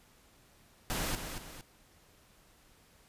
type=noise with echo; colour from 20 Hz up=pink; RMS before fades=-34 dBFS; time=0.9-1.15 s; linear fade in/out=0 ms; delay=230 ms; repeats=2; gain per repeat=-7 dB; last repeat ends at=1.61 s; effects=pink hiss -63 dBFS RMS until 3.08 s + resampled to 32000 Hz